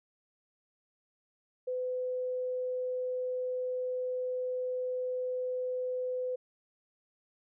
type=tone; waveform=sine; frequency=505 Hz; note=B4; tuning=39 cents sharp; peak=-31 dBFS; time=1.67-6.36 s; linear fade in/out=10 ms; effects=none